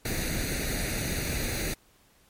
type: noise with comb filter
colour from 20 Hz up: pink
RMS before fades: -30 dBFS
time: 0.05-1.74 s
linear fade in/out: 5 ms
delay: 0.47 ms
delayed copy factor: +0.75
effects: pink hiss -62 dBFS RMS until 2.29 s + MP3 64 kbps